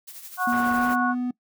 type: noise with tremolo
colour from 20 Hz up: blue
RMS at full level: -39 dBFS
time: 0.07-0.96 s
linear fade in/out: 10 ms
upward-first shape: sine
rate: 12 Hz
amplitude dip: 55%
type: harmonic tone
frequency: 366.7 Hz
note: F#4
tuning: 15 cents flat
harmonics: 2 / 3 / 4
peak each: -26 / -26 / -26 dBFS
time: 0.37-1.15 s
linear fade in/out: 50 ms
type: tone with pitch glide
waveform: triangle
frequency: 241.1 to 248 Hz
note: B3 to B3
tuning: -41 to +7 cents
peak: -22 dBFS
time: 0.47-1.31 s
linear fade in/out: 5 ms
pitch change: +48 cents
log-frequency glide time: 0.74-0.89 s
type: low-pass noise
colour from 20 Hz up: white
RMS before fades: -37 dBFS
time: 0.52-0.94 s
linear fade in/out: 5 ms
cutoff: 1400 Hz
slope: 12 dB/octave
effects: noise-tail reverb RT60 0.1 s tail -21 dB re dry